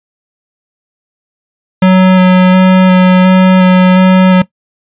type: tone with vibrato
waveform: square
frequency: 185 Hz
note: F#3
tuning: in tune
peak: -3 dBFS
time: 1.82-4.42 s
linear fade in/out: 5 ms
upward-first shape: square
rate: 1.4 Hz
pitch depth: 10 cents each way
effects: noise-tail reverb RT60 0.1 s tail -18 dB re dry + resampled to 8000 Hz